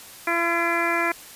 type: harmonic tone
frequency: 339.3 Hz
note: F4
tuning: 50 cents flat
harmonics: 1 / 2 / 3 / 4 / 5 / 6 / 7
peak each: -28 / -28 / -28 / -28 / -28 / -28 / -28 dBFS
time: 0.27-1.12 s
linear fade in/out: 5 ms
effects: white hiss -43 dBFS RMS until 1.35 s + resampled to 32000 Hz